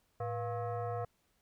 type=tone with frequency modulation; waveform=sine; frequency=109 Hz; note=A2; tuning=16 cents flat; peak=-34 dBFS; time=0.2-1.05 s; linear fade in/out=5 ms; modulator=594 Hz; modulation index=1.4; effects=pink hiss -75 dBFS RMS until 1.41 s